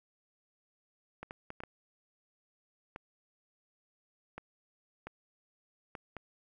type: clicks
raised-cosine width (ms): 0.5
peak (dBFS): -27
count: 10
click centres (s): 1.23 / 1.309 / 1.504 / 1.604 / 1.636 / 2.961 / 4.38 / 5.07 / 5.952 / 6.167
effects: 11-bit